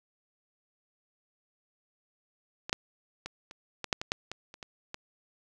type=clicks; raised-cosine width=0.2 ms; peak=-19 / -8 / -20 / -28 / -17 / -8 / -17 / -10 / -20 / -29 / -24 / -20 dBFS; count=12; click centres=2.695 / 2.729 / 3.26 / 3.511 / 3.843 / 3.928 / 4.015 / 4.119 / 4.316 / 4.541 / 4.628 / 4.944 s; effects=none